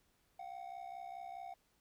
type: ring-modulated tone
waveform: triangle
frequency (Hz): 738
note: F#5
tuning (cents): -5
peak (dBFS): -40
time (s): 0.39-1.54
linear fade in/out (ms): 5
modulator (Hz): 32.4
effects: pink hiss -75 dBFS RMS until 1.8 s